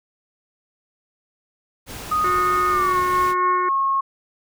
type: noise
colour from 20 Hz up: pink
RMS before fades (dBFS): -34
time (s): 1.86-3.35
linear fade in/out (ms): 50
type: tone with pitch glide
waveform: sine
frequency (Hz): 1241 to 1086.6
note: D#6 to C#6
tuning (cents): -5 to -35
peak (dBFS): -17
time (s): 2.11-4.01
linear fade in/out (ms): 10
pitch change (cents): -230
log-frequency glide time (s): 2.7-2.98
type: harmonic tone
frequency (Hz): 363.4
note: F#4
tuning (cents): -31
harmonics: 1 / 3 / 4 / 5 / 6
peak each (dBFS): -26 / -31 / -32 / -33 / -34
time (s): 2.24-3.69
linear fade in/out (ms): 5
effects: none